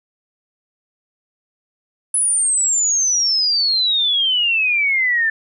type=exponential sweep; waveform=sine; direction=down; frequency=10250 to 1760 Hz; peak=-14 dBFS; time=2.14-5.3 s; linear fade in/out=5 ms; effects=none